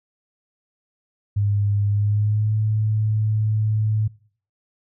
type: tone with pitch glide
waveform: sine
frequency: 102 to 107.88 Hz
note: G#2 to A2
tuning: -31 to -34 cents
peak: -17 dBFS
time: 1.36-4.08 s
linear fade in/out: 10 ms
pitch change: +97 cents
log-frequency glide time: 1.88-2.55 s
effects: noise-tail reverb RT60 0.5 s tail -22 dB re dry